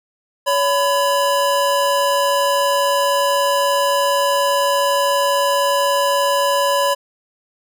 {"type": "tone pair together", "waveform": "square", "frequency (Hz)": [564, 1001.2], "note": ["C#5", "B5"], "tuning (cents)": [30, 23], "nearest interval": "minor seventh", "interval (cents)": 993, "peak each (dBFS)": -18, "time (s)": [0.46, 6.95], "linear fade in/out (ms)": 20, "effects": []}